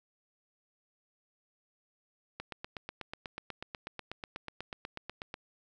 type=click train; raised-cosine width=0.3 ms; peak=-23 dBFS; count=25; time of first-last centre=2.4-5.341 s; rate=8.16 Hz; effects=none